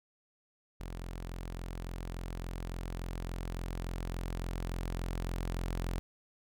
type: tone with level ramp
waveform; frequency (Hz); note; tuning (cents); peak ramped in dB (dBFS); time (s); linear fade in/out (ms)
sawtooth; 43.52; F1; -5; -36 to -29; 0.8-5.99; 0
effects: none